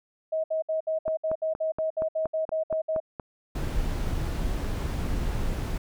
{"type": "tone bursts", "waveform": "sine", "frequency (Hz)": 635, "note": "D#5", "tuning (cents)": 35, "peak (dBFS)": -24, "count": 15, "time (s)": [0.32, 3.002], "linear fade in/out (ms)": 10, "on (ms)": 120, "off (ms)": 63}
{"type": "click train", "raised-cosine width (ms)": 1, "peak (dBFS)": -20, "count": 10, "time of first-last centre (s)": [1.08, 3.198], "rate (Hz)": 4.25}
{"type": "noise", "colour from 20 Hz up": "brown", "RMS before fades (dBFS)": -28, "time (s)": [3.55, 5.78], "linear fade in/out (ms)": 5}
{"effects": []}